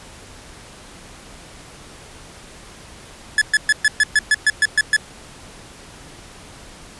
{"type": "tone bursts", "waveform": "45% pulse", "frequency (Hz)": 1716, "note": "A6", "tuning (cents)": -44, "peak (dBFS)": -11, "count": 11, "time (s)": [3.38, 4.965], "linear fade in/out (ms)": 2, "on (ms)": 35, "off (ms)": 120, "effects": ["pink hiss -41 dBFS RMS until 6.99 s", "resampled to 24000 Hz"]}